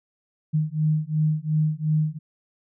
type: beating tone pair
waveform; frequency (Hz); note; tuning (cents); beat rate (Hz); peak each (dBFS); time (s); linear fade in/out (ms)
sine; 153.1 / 155.9; D#3 / D#3; -28 / +4; 2.8; -23; 0.53-2.19; 20
effects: none